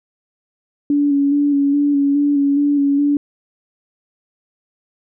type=tone with vibrato; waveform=sine; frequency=284.8 Hz; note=C#4; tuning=47 cents sharp; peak=-12 dBFS; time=0.9-3.17 s; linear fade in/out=2 ms; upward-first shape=square; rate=2.4 Hz; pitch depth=22 cents each way; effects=none